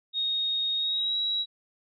sine tone with pitch glide, 3729 to 3874 Hz, A#7 to B7, 0 to -34 cents, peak -25 dBFS, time 0.13-1.46 s, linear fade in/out 50 ms, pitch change +66 cents, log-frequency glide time 0.76-1.16 s, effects none

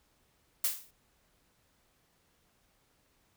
blue noise with exponential decay, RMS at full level -26 dBFS, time 0.64-0.91 s, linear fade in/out 5 ms, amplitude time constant 58 ms, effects pink hiss -71 dBFS RMS until 3.36 s

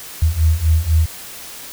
sine beating tone pair, 77.78 / 81.78 Hz, D#2 / E2, 0 / -13 cents, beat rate 4 Hz, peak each -16 / -14 dBFS, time 0.22-1.06 s, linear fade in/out 5 ms, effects white hiss -34 dBFS RMS until 1.72 s

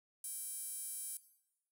sawtooth tone with high-pass filter, 784 Hz, G5, in tune, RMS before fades -44 dBFS, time 0.24-1.17 s, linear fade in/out 2 ms, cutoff 10000 Hz, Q 3.6, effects noise-tail reverb RT60 0.9 s tail -17 dB re dry

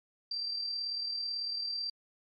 sine tone with amplitude modulation, 4699 Hz, D8, in tune, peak -31 dBFS, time 0.31-1.9 s, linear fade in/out 5 ms, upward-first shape sine, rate 38.1 Hz, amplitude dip 40%, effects MP3 64 kbps

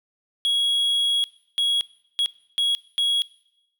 triangle tone bursts at uneven times, 3322 Hz, G#7, in tune, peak -17 dBFS, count 5, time 0.45-1.24 / 1.58-1.81 / 2.19-2.26 / 2.58-2.75 / 2.98-3.22 s, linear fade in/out 0 ms, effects noise-tail reverb RT60 0.9 s tail -21 dB re dry

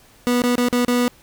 30% pulse tone with dropouts, 244.6 Hz, B3, 16 cents flat, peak -13 dBFS, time 0.27-1.08 s, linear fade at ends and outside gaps 0 ms, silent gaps 0.419-0.438 / 0.555-0.581 / 0.685-0.728 / 0.848-0.881 s, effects pink hiss -51 dBFS RMS until 1.22 s

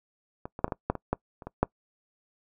clicks, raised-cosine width 1 ms, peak -22 / -23 / -8 / -24 / -15 / -10 / -20 / -11 / -29 / -22 / -7 dBFS, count 11, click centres 0.455 / 0.591 / 0.644 / 0.68 / 0.722 / 0.9 / 0.953 / 1.13 / 1.422 / 1.47 / 1.63 s, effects noise-tail reverb RT60 0.1 s tail -23 dB re dry

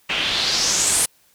white noise with low-pass filter sweep, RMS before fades -20 dBFS, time 0.09-1.06 s, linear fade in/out 10 ms, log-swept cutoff 2600 to 10000 Hz, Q 3.4, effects white hiss -58 dBFS RMS until 1.34 s

